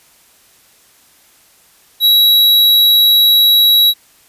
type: tone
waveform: square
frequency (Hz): 3881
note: B7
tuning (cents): -31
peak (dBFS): -7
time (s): 2-3.94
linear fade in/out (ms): 50
effects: white hiss -49 dBFS RMS until 4.28 s + resampled to 32000 Hz